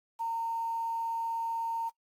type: tone with quantisation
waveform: sine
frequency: 916 Hz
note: A#5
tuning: 31 cents flat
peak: -30 dBFS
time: 0.19-1.9 s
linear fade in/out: 20 ms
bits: 9
effects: noise-tail reverb RT60 0.1 s tail -20 dB re dry + AAC 64 kbps